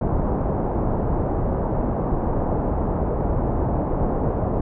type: low-pass noise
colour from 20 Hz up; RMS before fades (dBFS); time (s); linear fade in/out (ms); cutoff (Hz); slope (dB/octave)
pink; -22; 0.01-4.61; 5; 890; 24
effects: none